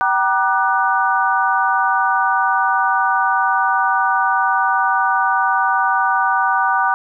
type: tone cluster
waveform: sine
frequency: 769 / 952 / 1192 / 1489 Hz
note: G5 / A#5 / D6 / F#6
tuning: -33 / +36 / +25 / +11 cents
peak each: -19 dBFS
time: 0.01-6.94 s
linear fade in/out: 0 ms
effects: none